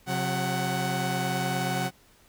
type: tone cluster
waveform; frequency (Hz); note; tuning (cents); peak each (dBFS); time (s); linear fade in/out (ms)
sawtooth; 133.8 / 181.6 / 746; C3 / F#3 / F#5; +39 / -32 / +14; -27 / -27 / -26; 0.06-1.91; 50
effects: pink hiss -59 dBFS RMS until 2.28 s